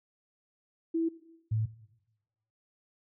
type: tone pair in turn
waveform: sine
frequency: 328.9 / 109.76 Hz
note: E4 / A2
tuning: -4 / -4 cents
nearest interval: octave + perfect fifth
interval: 1900 cents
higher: first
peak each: -26 dBFS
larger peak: neither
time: 0.94-1.09 / 1.51-1.66 s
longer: neither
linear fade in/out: 10 ms
effects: noise-tail reverb RT60 1.0 s tail -18 dB re dry